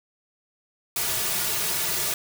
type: noise with comb filter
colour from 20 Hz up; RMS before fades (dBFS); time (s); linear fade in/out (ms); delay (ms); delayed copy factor
white; -26; 0.96-2.14; 2; 3.8; -0.95
effects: none